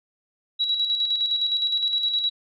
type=tone with tremolo; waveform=sine; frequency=3893 Hz; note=B7; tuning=26 cents flat; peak=-19 dBFS; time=0.59-2.3 s; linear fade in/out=20 ms; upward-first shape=square; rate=9.7 Hz; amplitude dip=45%; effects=none